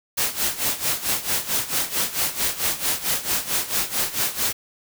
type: noise with tremolo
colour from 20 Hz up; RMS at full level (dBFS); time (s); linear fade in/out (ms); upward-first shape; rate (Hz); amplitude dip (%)
white; -21; 0.17-4.53; 10; sine; 4.5; 80
effects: none